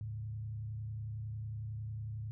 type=tone with frequency modulation; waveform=sine; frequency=108.1 Hz; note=A2; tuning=30 cents flat; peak=-38 dBFS; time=0.01-2.31 s; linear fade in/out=0 ms; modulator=31 Hz; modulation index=0.54; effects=none